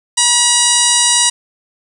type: harmonic tone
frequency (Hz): 962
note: B5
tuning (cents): -46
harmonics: 1 / 2 / 3 / 4 / 5 / 6 / 7 / 8 / 9 / 10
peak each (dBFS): -21 / -22 / -19 / -17 / -20 / -17 / -22 / -17 / -17 / -19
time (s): 0.17-1.3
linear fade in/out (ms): 10
effects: 7-bit